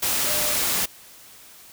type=tone in noise; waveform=sine; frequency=600 Hz; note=D5; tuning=37 cents sharp; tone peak=-32 dBFS; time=0.26-0.54 s; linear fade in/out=10 ms; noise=white; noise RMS=-23 dBFS; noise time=0.02-0.86 s; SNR=-12 dB; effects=white hiss -47 dBFS RMS until 1.72 s